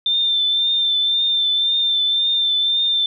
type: tone with vibrato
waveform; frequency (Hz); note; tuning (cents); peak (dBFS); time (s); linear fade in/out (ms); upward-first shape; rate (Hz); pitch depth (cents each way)
sine; 3573; A7; +26; -15; 0.06-3.06; 2; triangle; 1.9; 33
effects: none